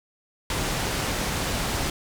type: low-pass noise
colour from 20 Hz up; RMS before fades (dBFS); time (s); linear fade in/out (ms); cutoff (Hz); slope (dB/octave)
pink; -27; 0.5-1.9; 2; 9900; 12
effects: none